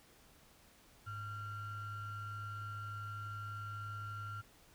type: ring-modulated tone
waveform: triangle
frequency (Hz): 740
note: F#5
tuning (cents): 0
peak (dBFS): -36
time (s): 1.06-4.42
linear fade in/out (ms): 20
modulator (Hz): 636
effects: tanh soft clip ceiling -32 dBFS + pink hiss -64 dBFS RMS until 4.74 s